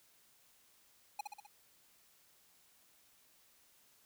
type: tone with echo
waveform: square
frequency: 829 Hz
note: G#5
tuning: 3 cents flat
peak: -37 dBFS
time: 1.19-1.21 s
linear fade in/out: 5 ms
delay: 64 ms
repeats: 4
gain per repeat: -4 dB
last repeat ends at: 1.466 s
effects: white hiss -68 dBFS RMS until 4.05 s

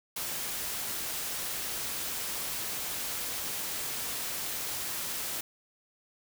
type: noise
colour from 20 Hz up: white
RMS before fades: -35 dBFS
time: 0.16-5.41 s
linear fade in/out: 5 ms
effects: none

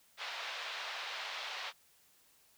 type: band-pass noise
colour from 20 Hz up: white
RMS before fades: -42 dBFS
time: 0.17-1.73 s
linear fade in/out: 50 ms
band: 610 to 4000 Hz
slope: 24 dB/octave
effects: white hiss -67 dBFS RMS until 2.57 s

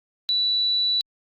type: tone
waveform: sine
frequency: 3951 Hz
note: B7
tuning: in tune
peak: -19 dBFS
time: 0.29-1.01 s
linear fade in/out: 0 ms
effects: Opus 48 kbps

